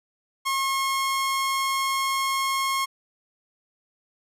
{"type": "tone", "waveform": "sawtooth", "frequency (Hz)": 1081, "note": "C#6", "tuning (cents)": -44, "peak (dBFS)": -19, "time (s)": [0.45, 2.86], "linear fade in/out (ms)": 20, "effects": ["resampled to 32000 Hz"]}